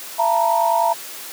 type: tone cluster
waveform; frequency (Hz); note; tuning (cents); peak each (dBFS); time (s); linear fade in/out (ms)
sine; 675 / 902 / 952; E5 / A5 / A#5; +41 / +43 / +36; -19; 0.18-0.94; 20
effects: white hiss -34 dBFS RMS until 1.32 s + high-pass 300 Hz 12 dB/octave